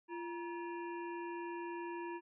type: harmonic tone with a mistuned harmonic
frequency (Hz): 343.9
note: F4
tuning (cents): -27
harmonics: 1 / 3 / 5 / 7 / 8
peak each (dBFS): -42 / -45 / -53 / -57 / -58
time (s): 0.08-2.21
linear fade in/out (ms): 50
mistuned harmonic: 3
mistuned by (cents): -140
effects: none